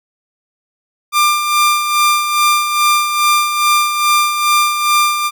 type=tone with tremolo; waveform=sawtooth; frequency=1193 Hz; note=D6; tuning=27 cents sharp; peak=-5 dBFS; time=1.12-5.31 s; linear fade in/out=50 ms; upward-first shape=sine; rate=2.4 Hz; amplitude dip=55%; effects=none